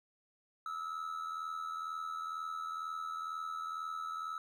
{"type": "tone with amplitude modulation", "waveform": "triangle", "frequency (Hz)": 1300, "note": "E6", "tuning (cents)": -24, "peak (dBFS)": -33, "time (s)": [0.66, 4.38], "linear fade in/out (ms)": 2, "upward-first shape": "sine", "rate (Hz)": 82.1, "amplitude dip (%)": 65, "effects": []}